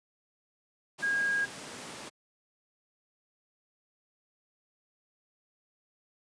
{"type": "tone in noise", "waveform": "sine", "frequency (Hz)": 1631, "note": "G#6", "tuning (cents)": -32, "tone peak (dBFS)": -26, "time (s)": [1.02, 1.46], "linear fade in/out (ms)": 20, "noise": "pink", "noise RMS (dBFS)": -42, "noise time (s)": [0.98, 2.1], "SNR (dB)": 13, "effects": ["high-pass 200 Hz 12 dB/octave", "resampled to 22050 Hz"]}